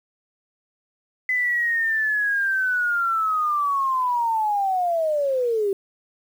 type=linear sweep; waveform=sine; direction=down; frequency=2020 to 383.6 Hz; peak=-19 dBFS; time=1.29-5.73 s; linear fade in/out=2 ms; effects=8-bit